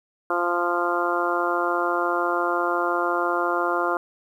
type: harmonic tone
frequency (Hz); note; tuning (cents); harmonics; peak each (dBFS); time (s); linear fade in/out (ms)
174.2; F3; -4; 2 / 3 / 4 / 5 / 6 / 7 / 8; -27 / -29 / -28 / -32 / -28 / -28 / -28; 0.3-3.97; 2
effects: 9-bit